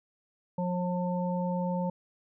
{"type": "harmonic tone", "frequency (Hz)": 179.1, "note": "F3", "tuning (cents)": 44, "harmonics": [1, 3, 5], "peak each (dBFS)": [-29, -34, -36], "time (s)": [0.58, 1.9], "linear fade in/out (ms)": 5, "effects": []}